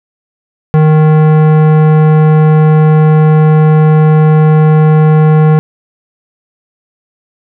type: tone with tanh clipping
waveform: sine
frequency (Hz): 155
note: D#3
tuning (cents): -6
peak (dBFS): -5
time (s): 0.74-5.59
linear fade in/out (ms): 0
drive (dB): 17
effects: none